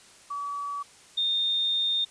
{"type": "tone pair in turn", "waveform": "sine", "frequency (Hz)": [1143, 3647], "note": ["D6", "A#7"], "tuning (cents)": [-47, -39], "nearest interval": "octave + minor sixth", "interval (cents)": 2008, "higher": "second", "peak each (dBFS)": [-30, -23], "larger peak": "second", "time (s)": [[0.3, 0.83], [1.17, 2.05]], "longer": "second", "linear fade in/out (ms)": 10, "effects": ["white hiss -53 dBFS RMS until 2.1 s", "resampled to 22050 Hz"]}